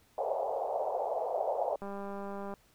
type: band-pass noise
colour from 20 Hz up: white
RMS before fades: -33 dBFS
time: 0.18-1.76 s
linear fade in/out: 2 ms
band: 480 to 800 Hz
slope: 48 dB/octave
type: click train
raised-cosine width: 1 ms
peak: -28 dBFS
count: 144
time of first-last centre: 1.82-2.539 s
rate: 199 Hz
effects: pink hiss -66 dBFS RMS until 2.74 s